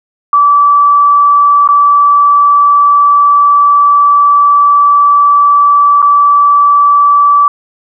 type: tone with dropouts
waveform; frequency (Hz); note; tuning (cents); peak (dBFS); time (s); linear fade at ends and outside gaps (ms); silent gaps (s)
sine; 1156; D6; -28; -3; 0.33-7.48; 2; 1.676-1.688 / 6.019-6.026
effects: none